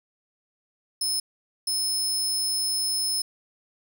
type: tone bursts at uneven times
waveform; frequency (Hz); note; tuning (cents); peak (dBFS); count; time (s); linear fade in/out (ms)
25% pulse; 5210; E8; -21; -19; 2; 1.01-1.2 / 1.67-3.22; 5
effects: none